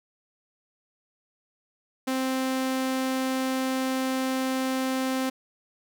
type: tone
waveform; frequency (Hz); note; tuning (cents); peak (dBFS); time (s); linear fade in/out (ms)
sawtooth; 261.6; C4; 0; -21; 2.07-5.3; 10
effects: none